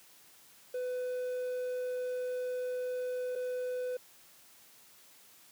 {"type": "tone with dropouts", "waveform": "triangle", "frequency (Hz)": 501, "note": "B4", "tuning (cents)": 25, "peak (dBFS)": -31, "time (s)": [0.74, 3.97], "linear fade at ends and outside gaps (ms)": 5, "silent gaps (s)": [3.354, 3.358], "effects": ["white hiss -59 dBFS RMS until 5.51 s", "high-pass 100 Hz 12 dB/octave"]}